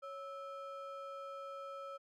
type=ring-modulated tone; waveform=triangle; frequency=932.3 Hz; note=A#5; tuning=in tune; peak=-39 dBFS; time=0.02-1.98 s; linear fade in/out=20 ms; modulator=379 Hz; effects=none